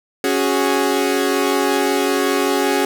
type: chord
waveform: sawtooth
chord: C# suspended fourth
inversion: none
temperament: equal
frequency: 277.2 / 370 / 415.3 Hz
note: C#4 / F#4 / G#4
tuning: 0 / 0 / 0 cents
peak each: -16 dBFS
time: 0.24-2.85 s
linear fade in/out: 2 ms
effects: none